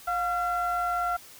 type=ring-modulated tone; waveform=triangle; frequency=329.6 Hz; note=E4; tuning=in tune; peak=-20 dBFS; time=0.07-1.17 s; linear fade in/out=10 ms; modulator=1040 Hz; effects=white hiss -49 dBFS RMS until 1.39 s